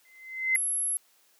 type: tone with exponential growth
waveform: sine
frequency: 2061 Hz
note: C7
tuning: 27 cents flat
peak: -19 dBFS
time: 0.05-0.56 s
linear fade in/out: 1 ms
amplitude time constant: 110 ms
type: tone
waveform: sine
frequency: 11175 Hz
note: F9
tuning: in tune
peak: -26 dBFS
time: 0.55-0.97 s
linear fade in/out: 0 ms
effects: white hiss -64 dBFS RMS until 1.39 s + high-pass 300 Hz 12 dB/octave